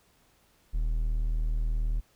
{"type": "tone", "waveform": "triangle", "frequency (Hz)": 39.28, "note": "D#1", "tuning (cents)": 17, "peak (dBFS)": -23, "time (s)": [0.73, 2.01], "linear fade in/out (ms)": 20, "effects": ["pink hiss -65 dBFS RMS until 2.15 s"]}